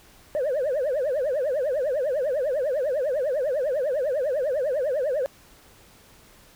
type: tone with vibrato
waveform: sine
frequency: 554.4 Hz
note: C#5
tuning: in tune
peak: -20 dBFS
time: 0.35-5.26 s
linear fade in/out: 0 ms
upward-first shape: triangle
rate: 10 Hz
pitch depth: 250 cents each way
effects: tanh soft clip ceiling -20 dBFS + pink hiss -53 dBFS RMS until 6.55 s